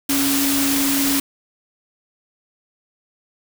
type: tone in noise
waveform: sine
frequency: 277.2 Hz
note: C#4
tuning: in tune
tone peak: -19 dBFS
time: 0.09-1.2 s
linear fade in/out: 5 ms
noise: white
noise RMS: -21 dBFS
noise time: 0.09-1.2 s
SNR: -1 dB
effects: none